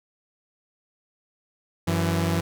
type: tone pair together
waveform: sawtooth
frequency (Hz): 93.7 / 166.86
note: F#2 / E3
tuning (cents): +22 / +21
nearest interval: minor seventh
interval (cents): 999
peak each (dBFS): -21 / -20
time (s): 1.87-2.41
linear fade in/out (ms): 10
effects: none